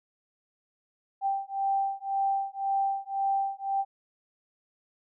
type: beating tone pair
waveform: sine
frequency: 784 / 785.9 Hz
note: G5 / G5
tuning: 0 / +4 cents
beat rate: 1.9 Hz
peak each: -29 dBFS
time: 1.21-3.85 s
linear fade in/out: 50 ms
effects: none